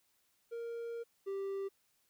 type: tone pair in turn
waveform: triangle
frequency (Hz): 466.2 / 392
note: A#4 / G4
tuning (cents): 0 / 0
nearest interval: minor third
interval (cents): 300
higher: first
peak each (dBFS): -37 / -34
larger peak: second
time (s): 0.51-1.04 / 1.26-1.69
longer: first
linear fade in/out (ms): 20
effects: white hiss -75 dBFS RMS until 2.09 s